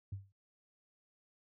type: tone with exponential decay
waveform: sine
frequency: 98 Hz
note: G2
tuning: in tune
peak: -34 dBFS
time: 0.12-0.32 s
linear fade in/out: 5 ms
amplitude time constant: 43 ms
effects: tanh soft clip ceiling -33 dBFS + high-pass 60 Hz 12 dB/octave